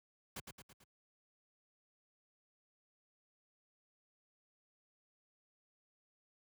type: noise with echo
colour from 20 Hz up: pink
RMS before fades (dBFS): -44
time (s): 0.36-0.4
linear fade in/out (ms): 5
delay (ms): 110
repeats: 4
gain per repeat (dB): -5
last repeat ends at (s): 0.84
effects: high-pass 80 Hz 12 dB/octave